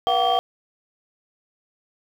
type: tone cluster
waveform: sine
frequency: 481.6 / 695 / 755 / 1151 / 3189 Hz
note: B4 / F5 / F#5 / D6 / G7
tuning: -44 / -9 / +35 / -35 / +29 cents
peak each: -26 / -21 / -19 / -26 / -25 dBFS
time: 0.07-0.39 s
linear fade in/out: 0 ms
effects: tanh soft clip ceiling -11 dBFS + 8-bit